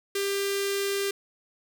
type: tone with notch filter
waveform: sawtooth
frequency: 397.1 Hz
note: G4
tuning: 22 cents sharp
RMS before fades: -28 dBFS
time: 0.15-1.11 s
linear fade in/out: 5 ms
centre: 820 Hz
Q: 0.5
effects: none